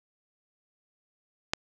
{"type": "click", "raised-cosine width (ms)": 0.2, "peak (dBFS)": -8, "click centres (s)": 1.535, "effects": []}